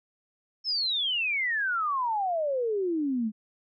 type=exponential sweep; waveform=sine; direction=down; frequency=5370 to 207.7 Hz; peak=-25 dBFS; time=0.64-3.32 s; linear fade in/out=50 ms; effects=none